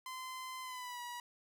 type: tone with pitch glide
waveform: sawtooth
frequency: 1031 to 967.5 Hz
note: C6 to B5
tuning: -26 to -36 cents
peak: -39 dBFS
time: 0.06-1.2 s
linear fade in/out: 2 ms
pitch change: -110 cents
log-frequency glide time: 0.62-1.01 s
effects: none